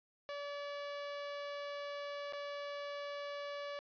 sawtooth tone with dropouts, 574 Hz, D5, 40 cents flat, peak -37 dBFS, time 0.29-3.79 s, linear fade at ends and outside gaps 0 ms, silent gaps 2.325-2.333 s, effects resampled to 11025 Hz + 13-bit

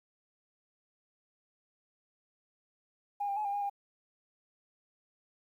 sine tone with pitch steps, 814 / 797 / 848 / 802 / 815 / 804 Hz, G#5 / G5 / G#5 / G5 / G#5 / G5, -35 / +28 / +36 / +39 / -33 / +44 cents, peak -30 dBFS, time 3.2-3.698 s, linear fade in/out 10 ms, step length 83 ms, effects tanh soft clip ceiling -26 dBFS + 11-bit

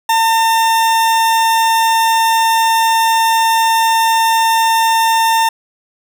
40% pulse tone, 904 Hz, A5, 47 cents sharp, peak -9 dBFS, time 0.09-5.49 s, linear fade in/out 5 ms, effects none

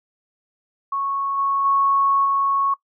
sine tone with level steps, 1104 Hz, C#6, 7 cents flat, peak -21 / -18 / -15 / -17 dBFS, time 0.92-2.74 s, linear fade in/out 5 ms, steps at 1.37 / 1.64 / 2.24 s, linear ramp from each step 20 ms, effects noise-tail reverb RT60 0.1 s tail -19 dB re dry

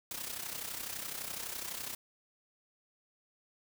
white noise with amplitude modulation, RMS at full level -38 dBFS, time 0.11-1.95 s, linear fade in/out 2 ms, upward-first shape sine, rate 31.9 Hz, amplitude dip 65%, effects none

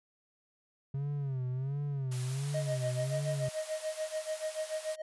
triangle tone with vibrato, 135.1 Hz, C#3, 44 cents flat, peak -30 dBFS, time 0.94-3.49 s, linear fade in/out 5 ms, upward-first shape sine, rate 1.4 Hz, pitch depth 120 cents each way
white high-pass noise, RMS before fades -45 dBFS, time 2.11-4.96 s, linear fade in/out 10 ms, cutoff 510 Hz, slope 96 dB/octave
triangle tone with tremolo, 625 Hz, D#5, 8 cents sharp, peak -29 dBFS, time 2.54-5.02 s, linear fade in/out 5 ms, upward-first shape sine, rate 6.9 Hz, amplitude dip 90%
effects resampled to 24000 Hz

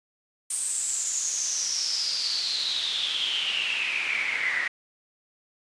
pink noise with band-pass filter sweep, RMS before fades -28 dBFS, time 0.5-4.68 s, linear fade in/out 5 ms, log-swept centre 8800 to 1900 Hz, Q 9.2, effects resampled to 22050 Hz

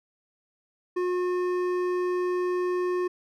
triangle tone with hard clipping, 360 Hz, F#4, 47 cents flat, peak -26 dBFS, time 0.96-3.08 s, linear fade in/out 10 ms, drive 14 dB, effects none

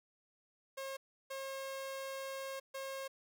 sawtooth tone bursts at uneven times, 539 Hz, C#5, 49 cents flat, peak -37 dBFS, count 3, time 0.77-0.97 / 1.3-2.6 / 2.74-3.08 s, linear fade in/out 10 ms, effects none

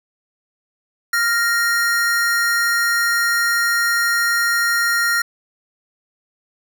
square tone pair together, 1396.9 / 1864.7 Hz, F6 / A#6, 0 / 0 cents, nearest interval perfect fourth, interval 500 cents, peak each -19 dBFS, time 1.13-5.22 s, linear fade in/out 5 ms, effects none

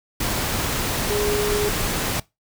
sine tone in noise, 415.3 Hz, G#4, in tune, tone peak -21 dBFS, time 1.1-1.69 s, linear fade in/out 5 ms, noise pink, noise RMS -24 dBFS, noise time 0.2-2.2 s, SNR 0 dB, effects noise-tail reverb RT60 0.2 s tail -21 dB re dry

